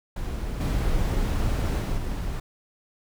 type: noise with level steps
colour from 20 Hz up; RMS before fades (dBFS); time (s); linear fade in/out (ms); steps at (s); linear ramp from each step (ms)
brown; -30 / -24 / -26 / -29; 0.16-2.4; 5; 0.6 / 1.81 / 1.97; 10
effects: none